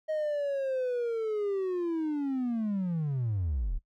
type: linear sweep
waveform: triangle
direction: down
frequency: 629 to 31 Hz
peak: -25 dBFS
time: 0.08-3.79 s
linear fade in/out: 20 ms
effects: noise-tail reverb RT60 0.1 s tail -20 dB re dry + tanh soft clip ceiling -22 dBFS